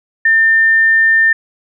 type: tone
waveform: sine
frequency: 1800 Hz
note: A6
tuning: 39 cents sharp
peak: -7 dBFS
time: 0.25-1.33 s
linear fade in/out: 5 ms
effects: none